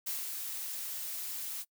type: noise with ADSR envelope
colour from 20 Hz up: blue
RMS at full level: -35 dBFS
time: 0.06-1.65 s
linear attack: 14 ms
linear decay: 170 ms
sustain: -4 dB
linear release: 44 ms
effects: noise-tail reverb RT60 0.1 s tail -24 dB re dry